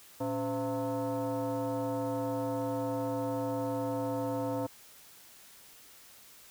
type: tone with frequency modulation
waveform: sine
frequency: 116.54 Hz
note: A#2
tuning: in tune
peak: -30 dBFS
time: 0.2-4.67 s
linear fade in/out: 10 ms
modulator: 396 Hz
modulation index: 1.8
effects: white hiss -55 dBFS RMS until 6.5 s